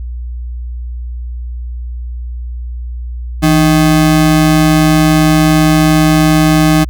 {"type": "ring-modulated tone", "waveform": "square", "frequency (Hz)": 234.4, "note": "A#3", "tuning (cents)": 10, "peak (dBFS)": -4, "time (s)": [3.42, 6.85], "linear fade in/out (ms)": 20, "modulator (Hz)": 71.5, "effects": ["added 60 Hz sine -19 dBFS peak until 6.89 s"]}